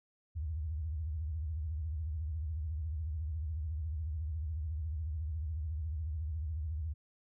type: tone with vibrato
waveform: sine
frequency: 77.78 Hz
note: D#2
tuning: in tune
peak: -34 dBFS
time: 0.35-6.94 s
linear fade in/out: 20 ms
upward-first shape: sine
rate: 14 Hz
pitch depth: 170 cents each way
effects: none